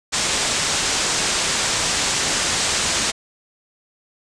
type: low-pass noise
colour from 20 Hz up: white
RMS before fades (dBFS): -21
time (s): 0.12-3.12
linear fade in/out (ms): 20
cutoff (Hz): 8400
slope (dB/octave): 48
effects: none